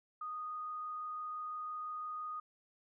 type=tone with frequency modulation; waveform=sine; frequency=1238 Hz; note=D#6; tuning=9 cents flat; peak=-39 dBFS; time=0.21-2.4 s; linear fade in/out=5 ms; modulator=25.9 Hz; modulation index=0.3; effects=none